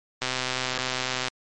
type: click train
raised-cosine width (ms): 0.2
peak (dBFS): -9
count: 137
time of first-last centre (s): 0.22-1.282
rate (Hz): 128
effects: MP3 48 kbps

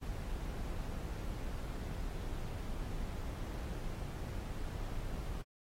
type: noise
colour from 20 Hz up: brown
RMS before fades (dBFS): -40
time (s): 0.01-5.43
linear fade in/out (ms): 20
effects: AAC 48 kbps

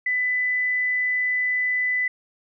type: tone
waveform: sine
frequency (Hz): 1998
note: B6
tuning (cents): +20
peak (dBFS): -20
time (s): 0.06-2.08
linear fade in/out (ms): 5
effects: none

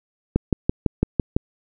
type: click train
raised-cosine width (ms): 3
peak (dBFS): -4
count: 7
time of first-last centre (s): 0.36-1.365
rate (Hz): 5.97
effects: none

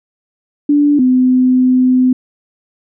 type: tone pair in turn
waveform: sine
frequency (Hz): 291.1 / 254.6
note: D4 / C4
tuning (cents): -15 / -47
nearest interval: major second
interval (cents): 232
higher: first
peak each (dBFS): -7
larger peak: neither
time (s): 0.69-0.99 / 0.99-2.13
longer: second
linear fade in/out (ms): 5
effects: none

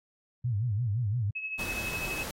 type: tone with vibrato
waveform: sine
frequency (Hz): 111.5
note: A2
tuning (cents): +23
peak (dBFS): -26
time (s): 0.44-1.31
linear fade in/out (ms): 10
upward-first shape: sine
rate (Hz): 5.8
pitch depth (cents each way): 210
type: tone with tremolo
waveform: sine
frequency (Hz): 2579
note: E7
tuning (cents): -39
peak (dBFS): -30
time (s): 1.35-2.24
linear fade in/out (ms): 10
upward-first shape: triangle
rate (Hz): 12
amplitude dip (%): 65
type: noise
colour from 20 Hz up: pink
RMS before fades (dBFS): -38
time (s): 1.59-2.31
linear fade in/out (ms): 2
effects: AAC 48 kbps

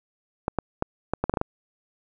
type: clicks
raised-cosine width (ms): 1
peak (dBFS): -9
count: 9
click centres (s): 0.481 / 0.587 / 0.824 / 1.136 / 1.24 / 1.296 / 1.339 / 1.372 / 1.414
effects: none

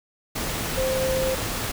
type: tone in noise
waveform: sine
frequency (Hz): 523.3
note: C5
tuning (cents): 0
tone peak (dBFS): -22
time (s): 0.77-1.35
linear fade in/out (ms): 10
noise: pink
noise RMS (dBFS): -28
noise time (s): 0.35-1.72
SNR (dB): +3
effects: none

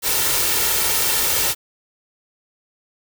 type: noise with comb filter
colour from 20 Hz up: white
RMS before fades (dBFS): -19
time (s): 0.02-1.55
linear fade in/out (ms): 50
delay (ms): 2.2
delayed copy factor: +0.5
effects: none

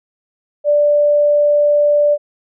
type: tone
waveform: sine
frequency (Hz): 587.3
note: D5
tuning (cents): 0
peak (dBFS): -9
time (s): 0.64-2.18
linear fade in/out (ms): 50
effects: none

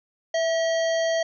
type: harmonic tone with a mistuned harmonic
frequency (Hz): 641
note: E5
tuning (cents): -49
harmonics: 1 / 3 / 5 / 7 / 9 / 10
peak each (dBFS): -21 / -31 / -35 / -38 / -40 / -41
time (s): 0.34-1.23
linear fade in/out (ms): 5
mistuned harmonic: 1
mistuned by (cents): +47
effects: none

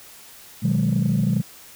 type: chord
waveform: sine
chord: G# minor seventh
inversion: first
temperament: equal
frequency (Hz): 123.47 / 155.56 / 185 / 207.7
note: B2 / D#3 / F#3 / G#3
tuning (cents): 0 / 0 / 0 / 0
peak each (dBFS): -22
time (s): 0.62-1.42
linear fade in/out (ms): 20
effects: tanh soft clip ceiling -12 dBFS + white hiss -45 dBFS RMS until 1.75 s

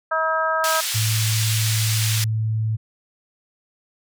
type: harmonic tone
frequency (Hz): 320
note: D#4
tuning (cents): +49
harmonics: 2 / 3 / 4 / 5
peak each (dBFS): -24 / -26 / -22 / -25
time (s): 0.11-0.81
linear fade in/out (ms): 10
type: band-pass noise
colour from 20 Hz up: pink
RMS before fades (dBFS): -25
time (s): 0.64-2.24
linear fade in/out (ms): 0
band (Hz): 2800 to 13000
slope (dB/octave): 12
type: tone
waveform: sine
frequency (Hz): 110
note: A2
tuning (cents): 0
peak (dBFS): -19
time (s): 0.94-2.77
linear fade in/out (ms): 20
effects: none

